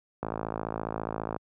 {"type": "click train", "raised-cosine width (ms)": 1, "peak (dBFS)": -17, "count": 63, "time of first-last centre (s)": [0.23, 1.363], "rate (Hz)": 54.7, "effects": ["high-pass 80 Hz 12 dB/octave"]}